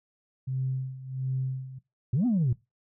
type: tone with tremolo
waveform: sine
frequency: 131.1 Hz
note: C3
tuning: 4 cents sharp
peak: -25 dBFS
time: 0.47-1.79 s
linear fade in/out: 10 ms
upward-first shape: sine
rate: 1.4 Hz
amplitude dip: 80%
type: exponential two-way sweep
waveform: sine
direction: up then down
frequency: 110.8 to 261.6 to 110.8 Hz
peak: -20 dBFS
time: 2.13-2.53 s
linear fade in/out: 5 ms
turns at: 2.26 s
effects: noise-tail reverb RT60 0.2 s tail -19 dB re dry + tanh soft clip ceiling -19 dBFS